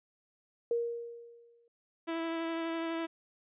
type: tone with exponential decay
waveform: sine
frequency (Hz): 469.7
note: A#4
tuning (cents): +13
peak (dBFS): -26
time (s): 0.71-1.68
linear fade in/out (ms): 2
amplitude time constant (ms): 210
type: tone with vibrato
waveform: sawtooth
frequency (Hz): 329.6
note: E4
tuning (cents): 0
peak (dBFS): -29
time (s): 2.07-3.07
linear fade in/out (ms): 20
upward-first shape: sine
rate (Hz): 12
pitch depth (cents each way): 12
effects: resampled to 8000 Hz